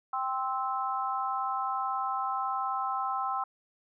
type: chord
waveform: sine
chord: C major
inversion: second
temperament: just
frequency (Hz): 784.9 / 1046.5 / 1308.1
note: G5 / C6 / E6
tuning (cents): +2 / 0 / -14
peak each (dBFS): -33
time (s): 0.13-3.44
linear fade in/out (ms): 5
effects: none